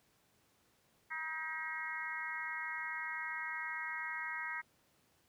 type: harmonic tone with a mistuned harmonic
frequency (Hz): 317.6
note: D#4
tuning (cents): +36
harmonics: 3 / 4 / 5 / 6 / 7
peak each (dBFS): -47 / -47 / -45 / -42 / -44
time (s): 1.1-4.62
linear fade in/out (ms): 20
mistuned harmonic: 7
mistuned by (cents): -51
effects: pink hiss -72 dBFS RMS until 5.28 s + high-pass 80 Hz 12 dB/octave